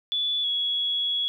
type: tone pair in turn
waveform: sine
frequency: 3450 / 3354 Hz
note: A7 / G#7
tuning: -35 / +16 cents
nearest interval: unison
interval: 49 cents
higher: first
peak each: -23 dBFS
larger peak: neither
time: 0.12-0.44 / 0.44-1.28 s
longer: second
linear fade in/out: 0 ms
effects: 10-bit